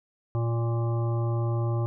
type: harmonic tone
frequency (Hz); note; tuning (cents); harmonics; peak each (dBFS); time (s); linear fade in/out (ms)
116.54; A#2; 0; 1 / 3 / 5 / 7 / 9 / 10; -24 / -34 / -38 / -41 / -43 / -44; 0.35-1.86; 0
effects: none